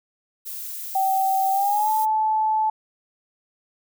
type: noise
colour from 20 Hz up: violet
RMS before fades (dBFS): -33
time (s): 0.45-2.06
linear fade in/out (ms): 20
type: tone with pitch glide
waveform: sine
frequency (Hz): 770 to 869.3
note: G5 to A5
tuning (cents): -31 to -21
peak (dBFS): -18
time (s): 0.95-2.7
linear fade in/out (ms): 5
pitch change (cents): +210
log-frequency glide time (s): 1.51-1.92
effects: none